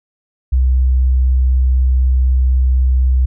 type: tone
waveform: sine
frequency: 64 Hz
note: C2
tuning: 38 cents flat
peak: -9 dBFS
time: 0.52-3.26 s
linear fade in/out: 10 ms
effects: none